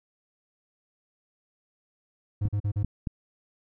triangle tone bursts, 102.7 Hz, G#2, 19 cents flat, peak -22 dBFS, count 4, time 2.41-2.834 s, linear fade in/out 10 ms, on 76 ms, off 40 ms
clicks, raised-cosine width 5 ms, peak -17 dBFS, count 3, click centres 2.454 / 2.846 / 3.072 s
effects none

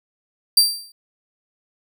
sawtooth tone with exponential decay, 4699 Hz, D8, in tune, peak -5 dBFS, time 0.57-0.92 s, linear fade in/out 5 ms, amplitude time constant 75 ms, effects none

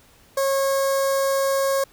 sawtooth tone with notch filter, 545 Hz, C#5, 29 cents flat, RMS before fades -21 dBFS, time 0.37-1.84 s, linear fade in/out 5 ms, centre 2700 Hz, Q 0.68, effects pink hiss -54 dBFS RMS until 1.92 s

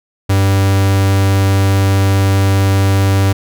45% pulse tone, 97.6 Hz, G2, 7 cents flat, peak -9 dBFS, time 0.29-3.33 s, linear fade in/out 10 ms, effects none

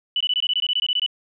sine tone bursts, 2970 Hz, F#7, 6 cents sharp, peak -18 dBFS, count 14, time 0.16-1.063 s, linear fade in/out 2 ms, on 45 ms, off 21 ms, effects none

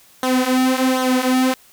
sawtooth tone with flanger, 257.2 Hz, C4, 30 cents flat, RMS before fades -17 dBFS, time 0.23-1.54 s, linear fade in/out 2 ms, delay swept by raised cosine 0.4 to 5.9 ms, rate 1.3 Hz, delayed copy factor -0.75, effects white hiss -50 dBFS RMS until 1.72 s

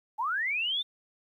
sine linear sweep, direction up, 814 to 3622 Hz, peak -27 dBFS, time 0.18-0.83 s, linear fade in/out 20 ms, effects 11-bit

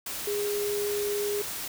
sine tone in noise, 411.7 Hz, G#4, 15 cents flat, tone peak -27 dBFS, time 0.27-1.42 s, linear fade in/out 5 ms, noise white, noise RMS -35 dBFS, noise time 0.06-1.68 s, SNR +5 dB, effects none

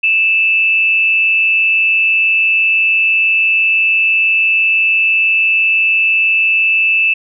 sine tone with amplitude modulation, 2637 Hz, E7, in tune, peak -7 dBFS, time 0.03-7.14 s, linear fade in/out 10 ms, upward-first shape sine, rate 194 Hz, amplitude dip 45%, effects none

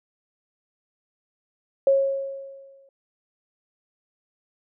sine tone with exponential decay, 546 Hz, C#5, 26 cents flat, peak -13 dBFS, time 1.87-2.89 s, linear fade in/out 2 ms, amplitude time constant 220 ms, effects none

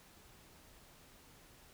silence, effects pink hiss -61 dBFS RMS until 1.73 s

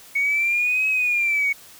sine linear two-way sweep, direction up then down, 2217 to 2563 to 2217 Hz, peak -17 dBFS, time 0.15-1.53 s, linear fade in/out 10 ms, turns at 0.88 s, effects tanh soft clip ceiling -13 dBFS + white hiss -46 dBFS RMS until 1.79 s

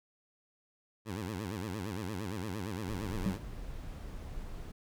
15% pulse tone with vibrato, 99.1 Hz, G2, 19 cents sharp, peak -30 dBFS, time 1.05-3.39 s, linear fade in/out 50 ms, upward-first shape sine, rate 8.7 Hz, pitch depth 220 cents each way
brown noise, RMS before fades -42 dBFS, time 2.87-4.72 s, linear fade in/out 10 ms
triangle tone with exponential decay, 191.3 Hz, G3, 42 cents flat, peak -23 dBFS, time 3.26-3.44 s, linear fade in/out 0 ms, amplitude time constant 37 ms
effects none

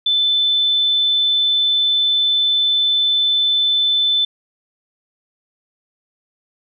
sine tone, 3520 Hz, A7, in tune, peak -13 dBFS, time 0.06-4.25 s, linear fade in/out 5 ms, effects none

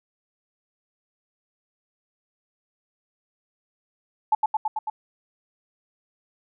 sine tone with echo, 864 Hz, A5, 32 cents flat, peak -15 dBFS, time 4.32-4.35 s, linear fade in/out 5 ms, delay 110 ms, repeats 5, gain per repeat -2 dB, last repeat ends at 4.9 s, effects none

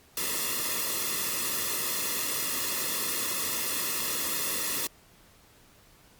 white noise with comb filter, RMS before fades -30 dBFS, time 0.17-4.87 s, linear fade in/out 2 ms, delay 1.3 ms, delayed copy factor -0.8, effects pink hiss -58 dBFS RMS until 6.19 s + Opus 48 kbps

